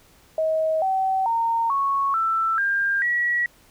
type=tone with pitch steps; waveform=sine; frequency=635 / 763.9 / 919 / 1105.6 / 1330.1 / 1600.1 / 1925 Hz; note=D#5 / G5 / A#5 / C#6 / E6 / G6 / B6; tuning=+35 / -45 / -25 / -5 / +15 / +35 / -45 cents; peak=-19 dBFS; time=0.38-3.46 s; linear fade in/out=2 ms; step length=440 ms; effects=pink hiss -55 dBFS RMS until 3.7 s